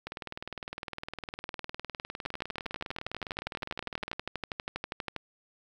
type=two click trains; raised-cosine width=0.3 ms; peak=-17 / -21 dBFS; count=37 / 81; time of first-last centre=2.26-5.163 / 0.07-4.131 s; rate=12.4 / 19.7 Hz; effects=9-bit